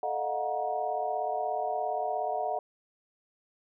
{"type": "tone cluster", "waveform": "sine", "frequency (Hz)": [436.9, 615, 694, 731, 946], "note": ["A4", "D#5", "F5", "F#5", "A#5"], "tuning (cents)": [-12, -20, -11, -21, 25], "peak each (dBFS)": [-38, -34, -38, -31, -39], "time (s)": [0.03, 2.59], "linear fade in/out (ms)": 2, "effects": []}